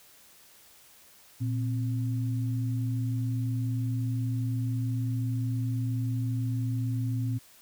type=tone pair together; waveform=sine; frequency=117.11 / 262.9 Hz; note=A#2 / C4; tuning=+8 / +8 cents; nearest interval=octave + major second; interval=1400 cents; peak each=-27 / -35 dBFS; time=1.4-7.39 s; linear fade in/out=20 ms; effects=white hiss -56 dBFS RMS until 7.61 s